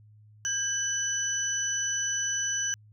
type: tone cluster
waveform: sine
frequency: 1601 / 2990 / 5970 Hz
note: G6 / F#7 / F#8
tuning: +36 / +17 / +15 cents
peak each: -33 / -37 / -28 dBFS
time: 0.45-2.74 s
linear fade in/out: 0 ms
effects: added 106 Hz sine -52 dBFS peak until 2.92 s